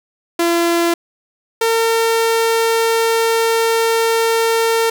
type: tone pair in turn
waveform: sawtooth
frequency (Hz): 340.2 / 455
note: F4 / A#4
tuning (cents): -45 / -42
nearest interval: perfect fourth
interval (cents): 503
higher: second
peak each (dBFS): -9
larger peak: neither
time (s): 0.39-0.94 / 1.61-4.9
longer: second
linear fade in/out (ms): 5
effects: none